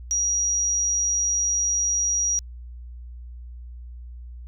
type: tone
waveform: sine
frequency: 5750 Hz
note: F8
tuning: 50 cents sharp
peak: -20 dBFS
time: 0.11-2.39 s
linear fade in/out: 0 ms
effects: added 60 Hz sine -36 dBFS peak until 4.47 s